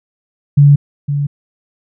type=tone with echo; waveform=sine; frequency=143.3 Hz; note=D3; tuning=42 cents flat; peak=-3 dBFS; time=0.57-0.76 s; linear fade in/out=10 ms; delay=510 ms; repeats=1; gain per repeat=-10 dB; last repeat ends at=1.27 s; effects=none